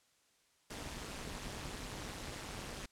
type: noise with amplitude modulation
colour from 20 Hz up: pink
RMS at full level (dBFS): -41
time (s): 0.7-2.86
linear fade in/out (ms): 5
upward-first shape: sine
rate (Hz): 209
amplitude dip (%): 85
effects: white hiss -72 dBFS RMS until 2.91 s + low-pass 9000 Hz 12 dB/octave